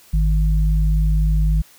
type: tone pair together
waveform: sine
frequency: 51.88 / 155.56 Hz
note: G#1 / D#3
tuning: -1 / 0 cents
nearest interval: octave + perfect fifth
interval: 1901 cents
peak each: -14 / -21 dBFS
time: 0.13-1.62 s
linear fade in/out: 10 ms
effects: white hiss -49 dBFS RMS until 1.78 s